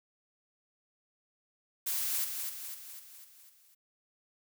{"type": "noise with echo", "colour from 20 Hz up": "blue", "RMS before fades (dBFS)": -33, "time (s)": [1.86, 2.25], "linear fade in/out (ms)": 10, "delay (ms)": 250, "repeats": 6, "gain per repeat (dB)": -5, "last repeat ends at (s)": 3.75, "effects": []}